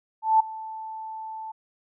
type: tone with ADSR envelope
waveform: sine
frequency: 880 Hz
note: A5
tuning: in tune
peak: -13 dBFS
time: 0.22-1.52 s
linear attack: 180 ms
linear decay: 7 ms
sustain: -20 dB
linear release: 10 ms
effects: none